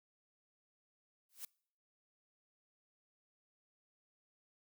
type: noise with exponential growth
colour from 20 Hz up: blue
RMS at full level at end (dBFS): -41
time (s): 1.29-1.45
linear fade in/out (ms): 5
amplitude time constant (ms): 33
effects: noise-tail reverb RT60 0.6 s tail -26 dB re dry